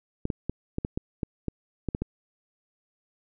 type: clicks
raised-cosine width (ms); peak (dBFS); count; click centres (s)
3; -15; 11; 0.254 / 0.302 / 0.496 / 0.784 / 0.849 / 0.975 / 1.232 / 1.483 / 1.887 / 1.949 / 2.02
effects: none